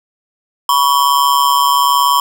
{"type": "ring-modulated tone", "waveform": "square", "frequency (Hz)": 1049, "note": "C6", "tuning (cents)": 4, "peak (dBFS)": -7, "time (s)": [0.69, 2.2], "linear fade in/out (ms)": 2, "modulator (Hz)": 70.5, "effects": []}